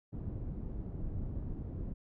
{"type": "low-pass noise", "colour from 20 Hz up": "pink", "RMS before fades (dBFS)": -39, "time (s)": [0.12, 1.94], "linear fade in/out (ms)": 20, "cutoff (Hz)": 240, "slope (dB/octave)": 12, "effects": []}